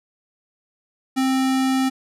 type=tone; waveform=square; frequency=263.2 Hz; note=C4; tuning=10 cents sharp; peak=-18 dBFS; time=1.16-1.9 s; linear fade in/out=20 ms; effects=low-pass 12000 Hz 12 dB/octave